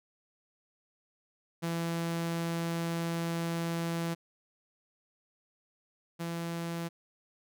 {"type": "tone pair in turn", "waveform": "sawtooth", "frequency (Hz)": [167.6, 168.44], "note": ["E3", "E3"], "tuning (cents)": [29, 38], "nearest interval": "unison", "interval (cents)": 9, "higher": "second", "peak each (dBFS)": [-27, -30], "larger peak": "first", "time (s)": [[1.62, 4.15], [6.19, 6.89]], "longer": "first", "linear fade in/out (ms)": 20, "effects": []}